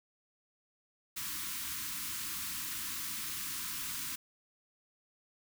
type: band-stop noise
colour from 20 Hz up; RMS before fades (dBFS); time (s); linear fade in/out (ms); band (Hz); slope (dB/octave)
white; -39; 1.16-4.16; 10; 340 to 960; 96
effects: none